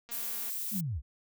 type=click train; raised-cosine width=0.2 ms; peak=-33 dBFS; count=97; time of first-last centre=0.09-0.497 s; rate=236 Hz
type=noise; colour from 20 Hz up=violet; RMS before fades=-36 dBFS; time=0.11-0.81 s; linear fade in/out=10 ms
type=linear sweep; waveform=sine; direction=down; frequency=224.1 to 51.91 Hz; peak=-31 dBFS; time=0.71-1.02 s; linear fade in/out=50 ms
effects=none